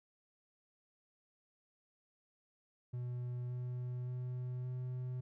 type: tone with pitch steps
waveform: triangle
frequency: 123.1 / 124.17 / 125.25 / 126.34 Hz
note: B2 / B2 / B2 / B2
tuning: -5 / +10 / +25 / +40 cents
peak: -36 dBFS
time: 2.93-5.21 s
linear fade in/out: 10 ms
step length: 570 ms
effects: none